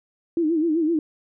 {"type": "tone with vibrato", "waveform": "sine", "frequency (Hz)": 321.8, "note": "E4", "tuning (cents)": -42, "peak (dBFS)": -18, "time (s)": [0.37, 0.99], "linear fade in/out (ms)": 2, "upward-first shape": "sine", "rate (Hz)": 7.8, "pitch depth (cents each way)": 110, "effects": []}